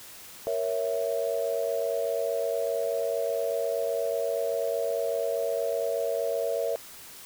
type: chord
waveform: sine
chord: A# diminished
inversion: none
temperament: equal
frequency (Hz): 466.2 / 554.4 / 659.3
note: A#4 / C#5 / E5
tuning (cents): 0 / 0 / 0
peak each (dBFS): -30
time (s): 0.47-6.76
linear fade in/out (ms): 0
effects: white hiss -46 dBFS RMS until 7.25 s